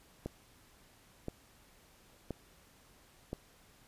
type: click train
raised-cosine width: 2 ms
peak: -24 dBFS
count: 4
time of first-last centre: 0.26-3.331 s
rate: 0.977 Hz
effects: pink hiss -63 dBFS RMS until 3.87 s + resampled to 32000 Hz